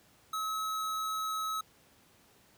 square tone, 1286 Hz, E6, 43 cents flat, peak -33 dBFS, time 0.33-1.61 s, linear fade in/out 5 ms, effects pink hiss -63 dBFS RMS until 2.57 s + high-pass 80 Hz 12 dB/octave

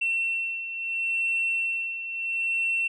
sine beating tone pair, 2704 / 2704.74 Hz, E7 / E7, +43 / +44 cents, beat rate 0.74 Hz, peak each -31 / -25 dBFS, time 0.01-2.88 s, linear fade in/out 10 ms, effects tanh soft clip ceiling -19 dBFS

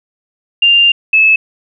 sine tone pair in turn, 2794 / 2603 Hz, F7 / E7, 0 / -22 cents, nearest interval minor second, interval 122 cents, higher first, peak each -5 dBFS, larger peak neither, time 0.62-0.92 / 1.13-1.36 s, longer first, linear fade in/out 5 ms, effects none

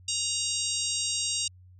harmonic tone, 939 Hz, A#5, 12 cents sharp, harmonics 3 / 4 / 5 / 6 / 7 / 8 / 9, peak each -35 / -35 / -35 / -35 / -35 / -35 / -35 dBFS, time 0.08-1.48 s, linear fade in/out 5 ms, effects added 91 Hz sine -50 dBFS peak until 1.79 s

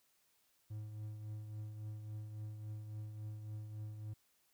triangle tone with tremolo, 106.9 Hz, A2, 49 cents flat, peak -39 dBFS, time 0.7-4.14 s, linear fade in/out 10 ms, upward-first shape triangle, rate 3.6 Hz, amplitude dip 50%, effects white hiss -75 dBFS RMS until 4.53 s

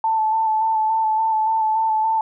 sine tone with vibrato, 880 Hz, A5, in tune, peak -16 dBFS, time 0.04-2.21 s, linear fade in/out 2 ms, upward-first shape square, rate 3.5 Hz, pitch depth 19 cents each way, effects none

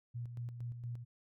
sine tone with tremolo, 119.6 Hz, A#2, 45 cents sharp, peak -38 dBFS, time 0.14-1.05 s, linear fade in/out 20 ms, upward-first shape square, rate 4.3 Hz, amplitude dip 50%, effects none

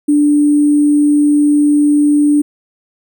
sine tone with sample-and-hold, 293.7 Hz, D4, in tune, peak -7 dBFS, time 0.08-2.42 s, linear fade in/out 10 ms, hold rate 8820 Hz, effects none

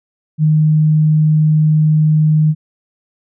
sine tone, 154.4 Hz, D#3, 13 cents flat, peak -8 dBFS, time 0.38-2.55 s, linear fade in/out 50 ms, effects none

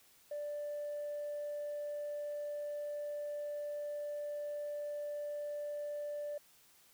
triangle tone with tanh clipping, 587.3 Hz, D5, in tune, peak -38 dBFS, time 0.31-6.38 s, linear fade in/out 5 ms, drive 5 dB, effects white hiss -65 dBFS RMS until 6.93 s

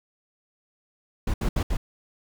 brown noise bursts at uneven times, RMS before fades -24 dBFS, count 4, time 1.27-1.34 / 1.41-1.49 / 1.56-1.63 / 1.7-1.77 s, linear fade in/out 5 ms, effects none

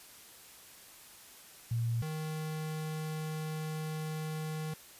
sine / square tone pair in turn, 116.54 / 156.1 Hz, A#2 / D#3, 0 / +6 cents, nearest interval perfect fourth, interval 506 cents, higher second, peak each -29 / -36 dBFS, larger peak first, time 1.71-2.02 / 2.02-4.74 s, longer second, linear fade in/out 5 ms, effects white hiss -54 dBFS RMS until 4.99 s + resampled to 32000 Hz

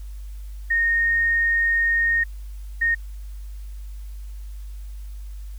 sine tone bursts at uneven times, 1849 Hz, A#6, 15 cents flat, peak -17 dBFS, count 2, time 0.7-2.24 / 2.81-2.95 s, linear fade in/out 10 ms, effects added 50 Hz sine -32 dBFS peak until 5.58 s + white hiss -56 dBFS RMS until 5.58 s

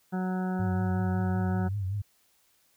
harmonic tone, 185 Hz, F#3, in tune, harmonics 1 / 2 / 3 / 4 / 5 / 7 / 8 / 9, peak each -28 / -38 / -45 / -38 / -45 / -47 / -44 / -52 dBFS, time 0.12-1.69 s, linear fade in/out 20 ms
sine tone with vibrato, 98 Hz, G2, in tune, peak -28 dBFS, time 0.59-2.02 s, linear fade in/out 10 ms, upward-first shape triangle, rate 5.3 Hz, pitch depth 120 cents each way
effects white hiss -67 dBFS RMS until 2.76 s

